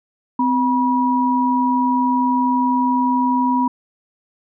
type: tone pair together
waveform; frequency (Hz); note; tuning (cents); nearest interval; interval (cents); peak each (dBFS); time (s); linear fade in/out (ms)
sine; 256.4 / 968; C4 / B5; -35 / -35; octave + major seventh; 2300; -17; 0.39-3.68; 5
effects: none